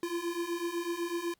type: beating tone pair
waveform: square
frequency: 338.3 / 346.3 Hz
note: E4 / F4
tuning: +45 / -15 cents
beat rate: 8 Hz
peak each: -37 / -35 dBFS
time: 0.03-1.34 s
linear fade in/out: 2 ms
effects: pink hiss -73 dBFS RMS until 1.39 s + Opus 48 kbps